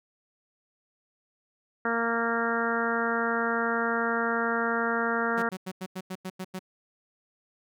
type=harmonic tone; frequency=231.4 Hz; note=A#3; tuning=13 cents flat; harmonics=1 / 2 / 3 / 4 / 5 / 6 / 7 / 8; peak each=-32 / -31 / -34 / -35 / -35 / -30 / -34 / -36 dBFS; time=1.85-5.49 s; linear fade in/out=2 ms
type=tone bursts; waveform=sawtooth; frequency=186.5 Hz; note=F#3; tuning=14 cents sharp; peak=-29 dBFS; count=9; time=5.37-6.593 s; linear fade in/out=10 ms; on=55 ms; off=91 ms
effects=none